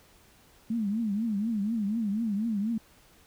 sine tone with vibrato, 214.9 Hz, A3, 41 cents flat, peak -26 dBFS, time 0.7-2.78 s, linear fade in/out 5 ms, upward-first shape triangle, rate 4.1 Hz, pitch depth 180 cents each way, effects pink hiss -59 dBFS RMS until 3.26 s

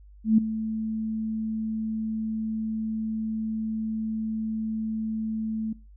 sine tone with ADSR envelope, 220 Hz, A3, in tune, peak -13 dBFS, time 0.24-5.73 s, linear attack 140 ms, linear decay 6 ms, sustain -14 dB, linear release 6 ms, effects noise-tail reverb RT60 0.3 s tail -22 dB re dry + added 50 Hz sine -47 dBFS peak until 5.96 s

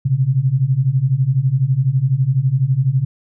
sine beating tone pair, 125.1 / 137.1 Hz, B2 / C#3, +23 / -19 cents, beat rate 12 Hz, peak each -17 / -15 dBFS, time 0.05-3.05 s, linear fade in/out 10 ms, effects none

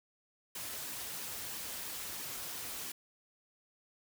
white noise with flanger, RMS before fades -42 dBFS, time 0.55-2.92 s, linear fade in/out 5 ms, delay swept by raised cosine 1.4 to 6.6 ms, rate 3 Hz, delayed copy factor -0.5, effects none

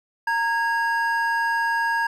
triangle tone pair together, 922.5 / 1645 Hz, A#5 / G#6, -18 / -17 cents, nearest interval minor seventh, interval 1001 cents, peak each -21 dBFS, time 0.27-2.07 s, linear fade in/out 5 ms, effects none

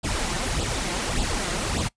pink noise with flanger, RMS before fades -26 dBFS, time 0.03-1.89 s, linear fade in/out 20 ms, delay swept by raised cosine 0.24 to 5.74 ms, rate 1.7 Hz, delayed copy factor +0.7, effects noise-tail reverb RT60 0.1 s tail -21 dB re dry + resampled to 22050 Hz

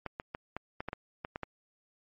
clicks, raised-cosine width 0.5 ms, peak -21 dBFS, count 10, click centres 0.063 / 0.199 / 0.349 / 0.566 / 0.805 / 0.886 / 0.931 / 1.249 / 1.359 / 1.433 s, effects MP3 32 kbps

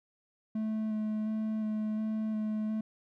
triangle tone with vibrato, 216.4 Hz, A3, 29 cents flat, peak -28 dBFS, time 0.55-2.81 s, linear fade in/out 5 ms, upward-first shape square, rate 1.4 Hz, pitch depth 11 cents each way, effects none

